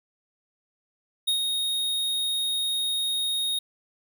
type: tone with ADSR envelope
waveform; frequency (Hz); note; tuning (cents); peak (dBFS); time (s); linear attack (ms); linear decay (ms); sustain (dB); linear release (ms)
square; 3729; A#7; 0; -21; 1.27-3.59; 12; 99; -4; 6
effects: none